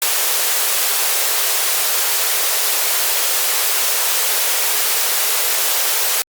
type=high-pass noise; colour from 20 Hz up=white; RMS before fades=-17 dBFS; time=0.02-6.22 s; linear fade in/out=0 ms; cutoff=390 Hz; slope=48 dB/octave; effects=Opus 48 kbps